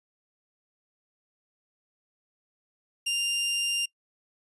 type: tone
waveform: sawtooth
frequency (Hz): 2794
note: F7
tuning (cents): 0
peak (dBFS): -22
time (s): 3.06-3.86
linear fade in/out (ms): 10
effects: noise-tail reverb RT60 0.1 s tail -25 dB re dry + resampled to 24000 Hz